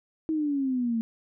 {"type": "exponential sweep", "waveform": "sine", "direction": "down", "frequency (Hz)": [321.4, 222.8], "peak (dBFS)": -24, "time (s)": [0.29, 1.01], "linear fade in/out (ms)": 0, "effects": []}